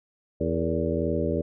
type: harmonic tone with a mistuned harmonic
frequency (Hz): 82.41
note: E2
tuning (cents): 0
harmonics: 1 / 2 / 3 / 4 / 5 / 6 / 7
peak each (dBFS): -31 / -31 / -31 / -31 / -31 / -31 / -31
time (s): 0.4-1.42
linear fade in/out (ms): 10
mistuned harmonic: 6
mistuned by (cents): -70
effects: none